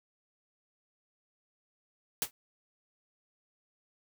white noise with exponential decay, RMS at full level -26 dBFS, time 2.22-2.31 s, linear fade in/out 1 ms, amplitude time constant 18 ms, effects none

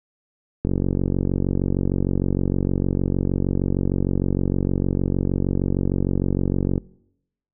click train, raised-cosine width 3 ms, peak -8 dBFS, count 286, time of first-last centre 0.65-6.779 s, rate 46.5 Hz, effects noise-tail reverb RT60 0.8 s tail -23 dB re dry

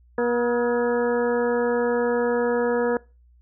harmonic tone with a mistuned harmonic, 240 Hz, B3, 49 cents flat, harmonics 1 / 2 / 3 / 4 / 5 / 6 / 7, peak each -27 / -21 / -34 / -31 / -36 / -37 / -32 dBFS, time 0.18-2.97 s, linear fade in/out 2 ms, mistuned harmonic 5, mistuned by +95 cents, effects noise-tail reverb RT60 0.3 s tail -23 dB re dry + added 60 Hz sine -52 dBFS peak until 3.41 s

